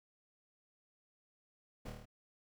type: noise with echo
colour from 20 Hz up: brown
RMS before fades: -44 dBFS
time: 1.85-1.9 s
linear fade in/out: 10 ms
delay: 26 ms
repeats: 6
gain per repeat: -2 dB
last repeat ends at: 2.056 s
effects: none